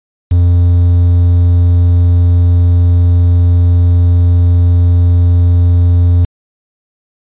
triangle tone with quantisation, 87.4 Hz, F2, 2 cents sharp, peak -3 dBFS, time 0.31-6.25 s, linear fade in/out 5 ms, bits 5, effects resampled to 8000 Hz

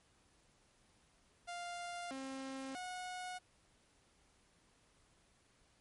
sawtooth tone with pitch steps, 699 / 267.2 / 730 Hz, F5 / C4 / F#5, +1 / +36 / -24 cents, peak -39 dBFS, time 1.47-3.39 s, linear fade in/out 20 ms, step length 640 ms, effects pink hiss -71 dBFS RMS until 5.8 s + MP3 48 kbps

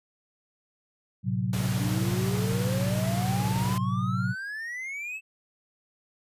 sine chord, F# diminished, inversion first, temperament equal with one note detuned, 110 / 128.86 / 185 Hz, A2 / C3 / F#3, 0 / -26 / 0 cents, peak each -29 dBFS, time 1.23-4.35 s, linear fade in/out 50 ms
pink noise, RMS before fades -35 dBFS, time 1.53-3.78 s, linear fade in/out 2 ms
triangle exponential sweep, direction up, 280.6 to 2657 Hz, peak -31 dBFS, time 1.77-5.21 s, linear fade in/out 50 ms
effects high-pass 60 Hz 12 dB/octave + resampled to 32000 Hz

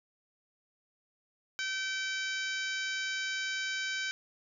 harmonic tone with a mistuned harmonic, 770 Hz, G5, 31 cents flat, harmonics 2 / 3 / 4 / 5 / 6 / 7 / 8 / 9, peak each -35 / -39 / -41 / -43 / -45 / -46 / -47 / -48 dBFS, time 1.59-4.11 s, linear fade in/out 0 ms, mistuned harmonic 6, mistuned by +18 cents, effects none

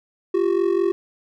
triangle ring-modulated tone, 370 Hz, F#4, in tune, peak -12 dBFS, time 0.34-0.92 s, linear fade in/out 0 ms, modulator 22.5 Hz, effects none

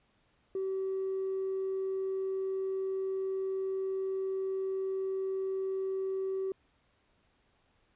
triangle tone with tanh clipping, 382.9 Hz, G4, 41 cents flat, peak -31 dBFS, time 0.55-6.52 s, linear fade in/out 2 ms, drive 5 dB, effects pink hiss -71 dBFS RMS until 7.95 s + resampled to 8000 Hz

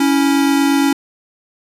square tone pair together, 278.6 / 327.2 Hz, C#4 / E4, +9 / -13 cents, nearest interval minor third, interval 278 cents, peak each -13 / -19 dBFS, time 0-0.93 s, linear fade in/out 5 ms, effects resampled to 32000 Hz + 8-bit

